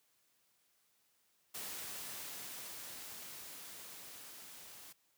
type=noise with level ramp; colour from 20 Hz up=white; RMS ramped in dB=-44 to -54 dBFS; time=1.54-4.93 s; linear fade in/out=10 ms; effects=white hiss -75 dBFS RMS until 5.17 s + high-pass 80 Hz 12 dB/octave